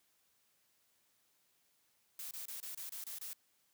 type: noise bursts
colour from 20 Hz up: blue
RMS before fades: -45 dBFS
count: 8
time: 2.19-3.332 s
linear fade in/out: 2 ms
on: 120 ms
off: 26 ms
effects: white hiss -75 dBFS RMS until 3.73 s + high-pass 60 Hz 12 dB/octave